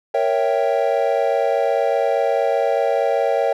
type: chord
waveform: triangle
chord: A# diminished seventh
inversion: none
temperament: equal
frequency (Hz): 466.2 / 554.4 / 659.3 / 784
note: A#4 / C#5 / E5 / G5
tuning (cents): 0 / 0 / 0 / 0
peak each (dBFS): -20 / -18 / -20 / -21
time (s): 0.14-3.53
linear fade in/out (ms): 5
effects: none